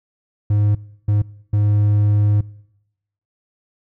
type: tone bursts at uneven times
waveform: triangle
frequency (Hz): 103.83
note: G#2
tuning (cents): 0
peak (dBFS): -11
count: 3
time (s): 0.5-0.75 / 1.08-1.22 / 1.53-2.41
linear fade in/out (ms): 5
effects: noise-tail reverb RT60 0.9 s tail -23 dB re dry